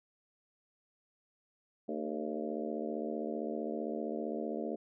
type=harmonic tone with a mistuned harmonic; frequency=75.4 Hz; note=D2; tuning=46 cents sharp; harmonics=3 / 4 / 5 / 6 / 7 / 8 / 9; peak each=-40 / -41 / -42 / -43 / -43 / -44 / -45 dBFS; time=1.88-4.76 s; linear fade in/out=10 ms; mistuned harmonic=5; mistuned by=+59 cents; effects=none